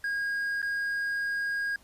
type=tone with dropouts; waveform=triangle; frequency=1632 Hz; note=G#6; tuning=31 cents flat; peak=-26 dBFS; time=0.04-1.76 s; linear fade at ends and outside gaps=2 ms; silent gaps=0.618-0.627 s; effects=pink hiss -59 dBFS RMS until 1.83 s + resampled to 32000 Hz